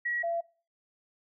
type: tone pair in turn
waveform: sine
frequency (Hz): 1917 / 677.8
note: A#6 / E5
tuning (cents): +48 / +48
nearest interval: octave + tritone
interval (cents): 1800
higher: first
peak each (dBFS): -28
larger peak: neither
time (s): 0.05-0.23 / 0.23-0.41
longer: neither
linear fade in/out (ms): 10
effects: noise-tail reverb RT60 0.4 s tail -22 dB re dry